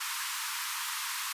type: high-pass noise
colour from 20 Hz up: pink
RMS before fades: -35 dBFS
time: 0-1.33 s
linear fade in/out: 10 ms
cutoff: 920 Hz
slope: 96 dB/octave
effects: resampled to 32000 Hz